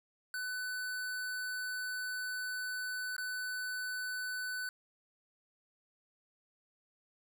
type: tone with dropouts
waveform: square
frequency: 1500 Hz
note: F#6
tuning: 23 cents sharp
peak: -37 dBFS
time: 0.34-4.69 s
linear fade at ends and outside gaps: 1 ms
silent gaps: 3.165-3.181 s
effects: none